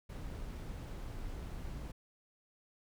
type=noise; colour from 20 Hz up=brown; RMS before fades=-43 dBFS; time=0.09-1.92 s; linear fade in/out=10 ms; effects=none